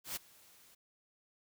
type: noise with ADSR envelope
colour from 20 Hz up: white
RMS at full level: -38 dBFS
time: 0.04-0.75 s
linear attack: 120 ms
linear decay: 16 ms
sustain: -24 dB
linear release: 8 ms
effects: none